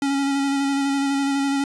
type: tone with vibrato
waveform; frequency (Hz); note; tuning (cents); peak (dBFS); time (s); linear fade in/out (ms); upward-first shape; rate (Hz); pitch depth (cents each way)
square; 277.2; C#4; 0; -20; 0.02-1.64; 2; square; 12; 15
effects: resampled to 22050 Hz + 9-bit